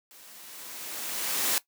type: noise with level ramp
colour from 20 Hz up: white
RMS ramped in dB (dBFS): -52 to -25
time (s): 0.11-1.58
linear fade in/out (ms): 0
effects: noise-tail reverb RT60 0.1 s tail -17 dB re dry + high-pass 200 Hz 12 dB/octave